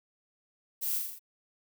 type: noise with echo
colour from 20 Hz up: violet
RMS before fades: -33 dBFS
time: 0.81-0.99 s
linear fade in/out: 20 ms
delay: 41 ms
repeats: 5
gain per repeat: -3 dB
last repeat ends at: 1.195 s
effects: none